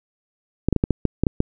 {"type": "clicks", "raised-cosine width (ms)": 3, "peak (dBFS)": -4, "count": 9, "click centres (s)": [0.686, 0.727, 0.763, 0.839, 0.907, 1.053, 1.236, 1.268, 1.404], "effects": []}